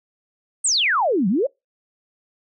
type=exponential two-way sweep; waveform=sine; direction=down then up; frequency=8990 to 174.5 to 603 Hz; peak=-16 dBFS; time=0.64-1.47 s; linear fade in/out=10 ms; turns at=1.28 s; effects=noise-tail reverb RT60 0.2 s tail -26 dB re dry